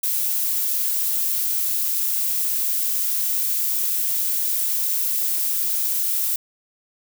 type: noise with amplitude modulation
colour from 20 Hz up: violet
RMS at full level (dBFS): -21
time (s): 0.03-6.36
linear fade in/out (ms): 5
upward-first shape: sine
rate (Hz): 179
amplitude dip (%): 25
effects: none